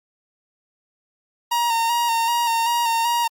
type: tone with vibrato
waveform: 45% pulse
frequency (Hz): 932.3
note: A#5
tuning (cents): 0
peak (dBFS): -18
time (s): 1.51-3.28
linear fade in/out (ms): 10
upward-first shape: square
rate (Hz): 2.6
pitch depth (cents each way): 29
effects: Opus 48 kbps